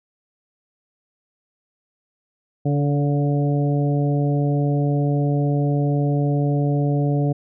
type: harmonic tone with a mistuned harmonic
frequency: 143.7 Hz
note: D3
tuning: 37 cents flat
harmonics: 1 / 2 / 3 / 4 / 5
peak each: -18 / -24 / -28 / -30 / -32 dBFS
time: 2.65-7.33 s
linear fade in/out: 10 ms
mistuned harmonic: 3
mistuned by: +18 cents
effects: none